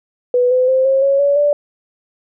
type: tone with pitch steps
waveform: sine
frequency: 493.9 / 507.8 / 522.1 / 536.7 / 551.8 / 567.3 / 583.3 Hz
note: B4 / B4 / C5 / C5 / C#5 / C#5 / D5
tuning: 0 / +48 / -4 / +44 / -8 / +40 / -12 cents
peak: -10 dBFS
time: 0.34-1.53 s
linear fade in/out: 2 ms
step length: 170 ms
effects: none